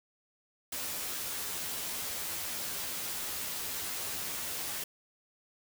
white noise with comb filter, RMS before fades -37 dBFS, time 0.72-4.84 s, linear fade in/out 5 ms, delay 12 ms, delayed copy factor +0.65, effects none

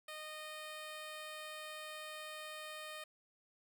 10% pulse tone, 616 Hz, D#5, 17 cents flat, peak -37 dBFS, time 0.08-3.04 s, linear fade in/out 5 ms, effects none

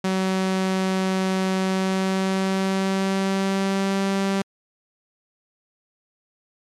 sawtooth tone with pitch glide, 188.9 to 195.22 Hz, F#3 to G3, +36 to -7 cents, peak -16 dBFS, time 0.04-4.42 s, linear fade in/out 5 ms, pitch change +57 cents, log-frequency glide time 1.57-4.02 s, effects low-pass 8000 Hz 12 dB/octave + MP3 96 kbps

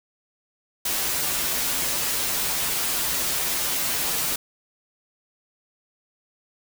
white noise with comb filter, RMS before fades -25 dBFS, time 0.85-4.36 s, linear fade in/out 5 ms, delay 9.7 ms, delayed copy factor -0.95, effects none

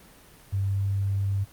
sine tone with pitch glide, 98 to 98.62 Hz, G2 to G2, 0 to +11 cents, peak -23 dBFS, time 0.52-1.45 s, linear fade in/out 20 ms, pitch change +11 cents, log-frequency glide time 0.65-0.83 s, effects pink hiss -52 dBFS RMS until 1.52 s + Opus 24 kbps

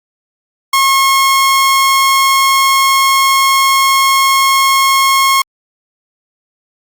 sawtooth tone, 1083 Hz, C#6, 41 cents flat, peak -4 dBFS, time 0.73-5.42 s, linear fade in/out 5 ms, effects Opus 48 kbps

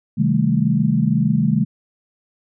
sine chord, A half-diminished seventh, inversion first, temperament just, 132 / 158.4 / 198 / 220 Hz, C3 / Eb3 / G3 / A3, +16 / +31 / +18 / 0 cents, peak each -21 / -19 / -20 / -19 dBFS, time 0.17-1.65 s, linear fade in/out 20 ms, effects none

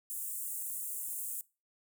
pink high-pass noise, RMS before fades -39 dBFS, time 0.1-1.41 s, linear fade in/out 0 ms, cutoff 7800 Hz, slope 48 dB/octave, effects noise-tail reverb RT60 0.3 s tail -22 dB re dry

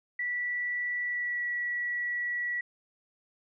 sine tone with pitch glide, 1957 to 1939 Hz, B6 to B6, -16 to -32 cents, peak -29 dBFS, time 0.19-2.61 s, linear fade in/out 5 ms, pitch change -16 cents, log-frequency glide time 1.04-1.44 s, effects none

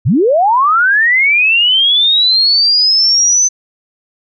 sine linear sweep, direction up, 85.3 to 6150 Hz, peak -7 dBFS, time 0.05-3.49 s, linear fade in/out 20 ms, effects none

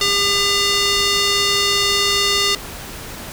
square tone with band-pass filter, 402 Hz, G4, 44 cents sharp, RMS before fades -17 dBFS, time 0.01-2.55 s, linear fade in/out 2 ms, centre 4300 Hz, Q 1.4, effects pink hiss -32 dBFS RMS until 3.32 s

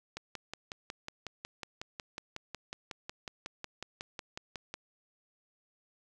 click train, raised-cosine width 0.2 ms, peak -22 dBFS, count 26, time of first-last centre 0.17-4.74 s, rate 5.47 Hz, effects none

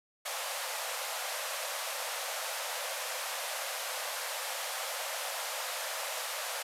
pink band-pass noise, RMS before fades -37 dBFS, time 0.25-6.63 s, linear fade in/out 10 ms, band 500 to 14000 Hz, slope 96 dB/octave, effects none

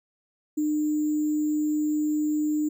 sine tone with sample-and-hold, 302.4 Hz, D#4, 49 cents flat, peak -22 dBFS, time 0.57-2.69 s, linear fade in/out 10 ms, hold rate 7350 Hz, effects none

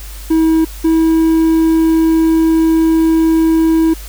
triangle tone pair in turn, 321.7 / 323.9 Hz, E4 / E4, -42 / -30 cents, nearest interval unison, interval 12 cents, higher second, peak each -6 dBFS, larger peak neither, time 0.3-0.65 / 0.84-3.94 s, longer second, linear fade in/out 10 ms, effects added 50 Hz sine -27 dBFS peak until 4.08 s + white hiss -35 dBFS RMS until 4.08 s

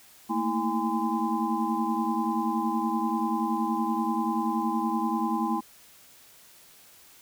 sine tone cluster, 221 / 231.5 / 324.5 / 816 / 1025 Hz, A3 / A#3 / E4 / G#5 / C6, +8 / -12 / -27 / -31 / -36 cents, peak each -31 dBFS, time 0.29-5.61 s, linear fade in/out 20 ms, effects white hiss -54 dBFS RMS until 7.21 s

